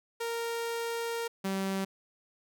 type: tone pair in turn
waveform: sawtooth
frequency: 464.2 / 193.21 Hz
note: A#4 / G3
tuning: -7 / -25 cents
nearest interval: octave + minor third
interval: 1518 cents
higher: first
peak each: -28 / -26 dBFS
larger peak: second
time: 0.2-1.28 / 1.44-1.85 s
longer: first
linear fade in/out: 10 ms
effects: none